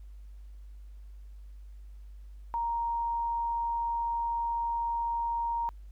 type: tone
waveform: sine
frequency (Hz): 934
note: A#5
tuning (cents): +3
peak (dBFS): -28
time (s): 2.54-5.69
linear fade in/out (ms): 0
effects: added 50 Hz sine -44 dBFS peak until 5.91 s + pink hiss -72 dBFS RMS until 5.91 s